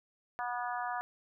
harmonic tone, 243.6 Hz, B3, 24 cents flat, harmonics 3 / 4 / 5 / 6 / 7, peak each -37 / -39 / -41 / -43 / -44 dBFS, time 0.39-1.01 s, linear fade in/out 0 ms, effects none

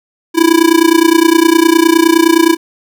square tone with amplitude modulation, 330.2 Hz, E4, 3 cents sharp, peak -3 dBFS, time 0.34-2.57 s, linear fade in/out 50 ms, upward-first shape sine, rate 29.7 Hz, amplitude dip 90%, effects none

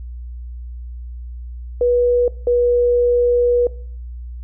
sine tone pair in turn, 487.1 / 484.9 Hz, B4 / B4, -24 / -32 cents, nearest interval unison, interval 8 cents, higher first, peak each -12 dBFS, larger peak neither, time 1.81-2.28 / 2.47-3.67 s, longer second, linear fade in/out 2 ms, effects noise-tail reverb RT60 0.5 s tail -20 dB re dry + added 60 Hz sine -28 dBFS peak until 4.43 s

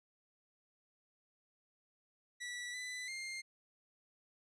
sawtooth tone with pitch steps, 1953 / 1996 / 2113 Hz, B6 / B6 / C7, -20 / +18 / +16 cents, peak -38 dBFS, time 2.4-3.42 s, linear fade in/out 20 ms, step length 340 ms, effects resampled to 22050 Hz

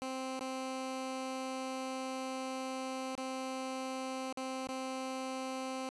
15% pulse tone with dropouts, 261.6 Hz, C4, in tune, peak -31 dBFS, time 0.02-5.89 s, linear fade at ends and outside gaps 0 ms, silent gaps 0.393-0.409 / 3.152-3.178 / 4.326-4.373 / 4.672-4.688 s, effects resampled to 24000 Hz

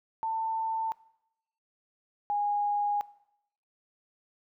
sine tone pair in turn, 893 / 822.8 Hz, A5 / G#5, +25 / -16 cents, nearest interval minor second, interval 141 cents, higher first, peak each -28 / -26 dBFS, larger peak second, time 0.23-0.92 / 2.3-3.01 s, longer second, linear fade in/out 0 ms, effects noise-tail reverb RT60 0.8 s tail -20 dB re dry

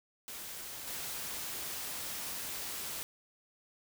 white noise with level steps, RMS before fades -44 / -40 dBFS, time 0.28-3.03 s, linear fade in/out 0 ms, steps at 0.87 s, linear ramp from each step 5 ms, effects none

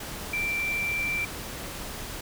sine tone in noise, 2349 Hz, D7, in tune, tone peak -26 dBFS, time 0.33-1.25 s, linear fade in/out 5 ms, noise pink, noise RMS -37 dBFS, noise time 0-2.21 s, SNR +8 dB, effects none

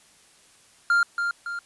triangle tone with echo, 1396.9 Hz, F6, in tune, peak -15 dBFS, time 0.9-1.03 s, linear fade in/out 2 ms, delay 280 ms, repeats 2, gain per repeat -6 dB, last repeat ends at 1.59 s, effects white hiss -56 dBFS RMS until 1.65 s + resampled to 24000 Hz

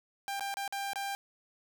sawtooth tone with dropouts, 794 Hz, G5, 22 cents sharp, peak -30 dBFS, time 0.28-1.15 s, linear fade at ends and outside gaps 0 ms, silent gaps 0.396-0.407 / 0.541-0.57 / 0.678-0.725 / 0.933-0.958 s, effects none

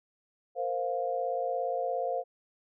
sine chord, Bb suspended second, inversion none, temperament equal with one note detuned, 466.2 / 523.3 / 702.1 Hz, Bb4 / C5 / F5, 0 / 0 / +9 cents, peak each -36 / -32 / -32 dBFS, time 0.55-2.24 s, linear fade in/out 50 ms, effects none

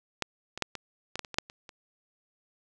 clicks, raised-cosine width 0.2 ms, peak -11 / -20 / -9 / -19 / -17 / -15 / -25 / -21 / -6 / -28 / -28 dBFS, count 11, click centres 0.223 / 0.576 / 0.623 / 0.753 / 1.156 / 1.193 / 1.248 / 1.343 / 1.385 / 1.499 / 1.692 s, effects none

